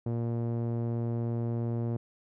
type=tone with low-pass filter; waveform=sawtooth; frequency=117 Hz; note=A#2; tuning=7 cents sharp; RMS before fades=-31 dBFS; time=0.06-1.97 s; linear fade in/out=5 ms; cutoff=510 Hz; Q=0.83; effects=none